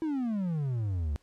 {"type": "exponential sweep", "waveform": "triangle", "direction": "down", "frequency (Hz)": [329.6, 68.8], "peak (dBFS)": -26, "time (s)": [0.02, 1.16], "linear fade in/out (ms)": 0, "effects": ["pink hiss -68 dBFS RMS until 1.22 s", "low-pass 10000 Hz 12 dB/octave"]}